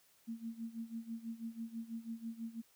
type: tone with tremolo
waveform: sine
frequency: 228.1 Hz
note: A#3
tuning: 37 cents flat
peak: -38 dBFS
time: 0.27-2.62 s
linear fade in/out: 20 ms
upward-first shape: sine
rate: 6.1 Hz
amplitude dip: 85%
effects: white hiss -69 dBFS RMS until 2.75 s